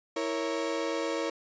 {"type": "chord", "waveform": "35% pulse", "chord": "A# diminished", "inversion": "second", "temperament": "equal with one note detuned", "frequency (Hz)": [327.7, 466.2, 554.4], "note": ["E4", "A#4", "C#5"], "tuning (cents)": [-10, 0, 0], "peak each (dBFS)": -32, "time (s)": [0.16, 1.3], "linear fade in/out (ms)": 5, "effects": ["resampled to 16000 Hz"]}